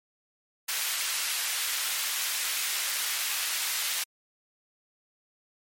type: high-pass noise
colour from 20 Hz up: pink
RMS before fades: -30 dBFS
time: 0.68-4.04 s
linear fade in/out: 10 ms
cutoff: 1900 Hz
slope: 12 dB/octave
effects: MP3 64 kbps